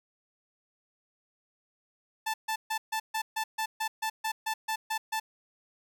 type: tone bursts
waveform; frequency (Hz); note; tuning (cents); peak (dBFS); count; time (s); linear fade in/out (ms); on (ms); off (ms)
sawtooth; 880; A5; 0; -25; 14; 2.26-5.2; 10; 80; 140
effects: none